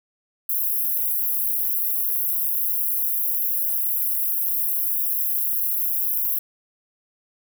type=high-pass noise; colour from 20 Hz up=white; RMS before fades=-23 dBFS; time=0.49-6.39 s; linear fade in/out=5 ms; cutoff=11000 Hz; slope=96 dB/octave; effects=none